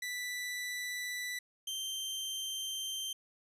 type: tone pair in turn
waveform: sawtooth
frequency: 1977 / 3138 Hz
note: B6 / G7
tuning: +1 / +1 cents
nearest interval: minor sixth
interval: 800 cents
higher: second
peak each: -33 / -33 dBFS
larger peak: neither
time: 0.02-1.39 / 1.67-3.13 s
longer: second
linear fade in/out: 5 ms
effects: resampled to 32000 Hz